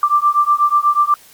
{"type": "beating tone pair", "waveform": "sine", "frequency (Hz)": [1174.7, 1182.9], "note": ["D6", "D6"], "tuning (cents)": [0, 12], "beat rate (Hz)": 8.2, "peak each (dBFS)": -14, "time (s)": [0.03, 1.14], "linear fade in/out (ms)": 2, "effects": ["white hiss -45 dBFS RMS until 1.33 s", "Opus 48 kbps"]}